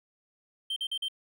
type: tone bursts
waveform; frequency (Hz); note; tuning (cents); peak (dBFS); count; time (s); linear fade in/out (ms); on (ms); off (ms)
triangle; 3136; G7; 0; -28; 4; 0.7-1.084; 5; 63; 44
effects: none